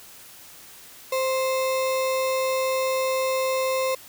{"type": "tone with sample-and-hold", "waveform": "sine", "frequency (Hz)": 523, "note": "C5", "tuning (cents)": -1, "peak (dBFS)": -21, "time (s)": [1.12, 3.95], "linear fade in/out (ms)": 5, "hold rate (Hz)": 1575, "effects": ["white hiss -46 dBFS RMS until 4.08 s"]}